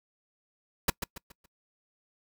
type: noise with echo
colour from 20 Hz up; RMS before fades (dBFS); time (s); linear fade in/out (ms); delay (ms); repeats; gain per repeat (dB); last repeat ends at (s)
pink; -23; 0.88-0.9; 5; 140; 4; -9; 1.46
effects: noise-tail reverb RT60 0.1 s tail -25 dB re dry